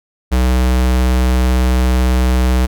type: tone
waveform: square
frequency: 63 Hz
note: B1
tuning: 35 cents sharp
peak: -11 dBFS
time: 0.31-2.67 s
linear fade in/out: 20 ms
effects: none